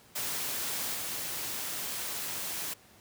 white noise with level steps, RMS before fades -34 / -36 dBFS, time 0.15-2.74 s, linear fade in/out 10 ms, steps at 0.94 s, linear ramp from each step 10 ms, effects pink hiss -58 dBFS RMS until 3 s + high-pass 80 Hz 12 dB/octave

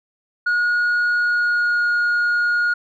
sine tone with pitch glide, 1445 to 1435 Hz, F#6 to F6, -41 to +47 cents, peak -13 dBFS, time 0.46-2.74 s, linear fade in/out 10 ms, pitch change -12 cents, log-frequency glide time 1.17-1.87 s, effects tanh soft clip ceiling -15 dBFS

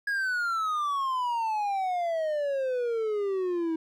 triangle exponential sweep, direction down, 1664 to 319 Hz, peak -24 dBFS, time 0.07-3.76 s, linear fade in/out 5 ms, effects none

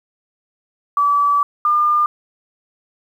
sine tone pair in turn, 1151 / 1203.6 Hz, D6 / D6, -35 / +42 cents, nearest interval minor second, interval 77 cents, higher second, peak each -12 dBFS, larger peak neither, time 0.97-1.43 / 1.65-2.06 s, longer first, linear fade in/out 2 ms, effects 8-bit

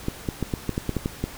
clicks, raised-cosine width 3 ms, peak -11 dBFS, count 10, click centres 0.084 / 0.288 / 0.427 / 0.538 / 0.693 / 0.779 / 0.893 / 0.967 / 1.059 / 1.24 s, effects pink hiss -41 dBFS RMS until 1.37 s

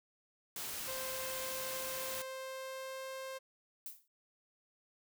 white noise, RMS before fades -42 dBFS, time 0.56-2.22 s, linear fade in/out 2 ms
sawtooth tone with pitch glide, 523.3 to 528.8 Hz, C5 to C5, 0 to +18 cents, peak -38 dBFS, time 0.87-3.39 s, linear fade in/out 20 ms, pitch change +18 cents, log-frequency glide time 1.78-3.1 s
violet noise with exponential decay, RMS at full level -41 dBFS, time 3.86-4.08 s, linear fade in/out 2 ms, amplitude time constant 46 ms
effects none

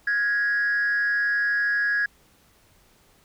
sine tone with amplitude modulation, 1661.2 Hz, G#6, in tune, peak -16 dBFS, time 0.07-2.06 s, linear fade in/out 5 ms, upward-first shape sine, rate 232 Hz, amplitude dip 65%, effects tanh soft clip ceiling -16 dBFS + pink hiss -59 dBFS RMS until 3.24 s

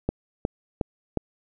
click train, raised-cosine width 2 ms, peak -10 dBFS, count 4, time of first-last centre 0.09-1.173 s, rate 2.77 Hz, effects none

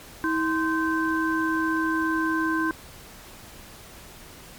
sine tone cluster, 321.5 / 1038 / 1550 Hz, E4 / C6 / G6, -43 / -14 / -20 cents, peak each -24 / -28 / -27 dBFS, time 0.24-2.71 s, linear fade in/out 0 ms, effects pink hiss -45 dBFS RMS until 4.58 s + MP3 96 kbps

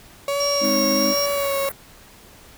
35% pulse tone with vibrato, 560 Hz, C#5, 18 cents sharp, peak -19 dBFS, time 0.28-1.69 s, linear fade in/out 2 ms, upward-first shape sine, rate 1.3 Hz, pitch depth 28 cents each way
sine tone, 5588 Hz, F8, in tune, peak -22 dBFS, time 0.4-1.26 s, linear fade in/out 5 ms
sine chord, Ab major, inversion none, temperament equal, 207.7 / 261.6 / 311.1 Hz, Ab3 / C4 / Eb4, 0 / 0 / 0 cents, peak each -25 dBFS, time 0.6-1.15 s, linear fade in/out 50 ms
white band-stop noise, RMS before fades -32 dBFS, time 0.64-1.72 s, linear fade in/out 5 ms, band 2000 to 9800 Hz, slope 48 dB/octave
effects pink hiss -47 dBFS RMS until 2.57 s

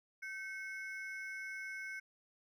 triangle ring-modulated tone, 1864.7 Hz, A#6, in tune, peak -37 dBFS, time 0.22-2 s, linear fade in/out 10 ms, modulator 321 Hz, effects none

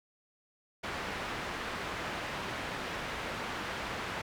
white low-pass noise, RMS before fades -38 dBFS, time 0.83-4.22 s, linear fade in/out 10 ms, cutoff 2000 Hz, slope 12 dB/octave, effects none

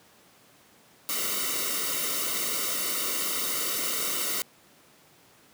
white noise with comb filter, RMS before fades -29 dBFS, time 1.09-4.42 s, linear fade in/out 0 ms, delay 1.2 ms, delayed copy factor -0.85, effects pink hiss -57 dBFS RMS until 5.53 s + high-pass 150 Hz 12 dB/octave

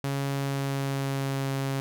sawtooth tone with pitch glide, 138.59 to 136.21 Hz, C#3 to C#3, 0 to -30 cents, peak -23 dBFS, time 0.04-1.8 s, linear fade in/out 0 ms, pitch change -30 cents, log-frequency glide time 0.3-1.44 s, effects none

